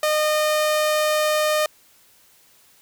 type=tone; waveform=sawtooth; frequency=611 Hz; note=D#5; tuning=32 cents flat; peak=-14 dBFS; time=0.03-1.66 s; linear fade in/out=2 ms; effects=white hiss -55 dBFS RMS until 2.81 s